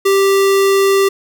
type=tone; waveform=square; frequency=392 Hz; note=G4; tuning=in tune; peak=-10 dBFS; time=0.05-1.09 s; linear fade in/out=10 ms; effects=none